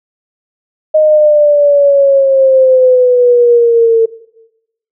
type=exponential sweep; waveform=sine; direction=down; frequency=622.3 to 449.9 Hz; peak=-4 dBFS; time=0.94-4.06 s; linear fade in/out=10 ms; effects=noise-tail reverb RT60 0.9 s tail -18 dB re dry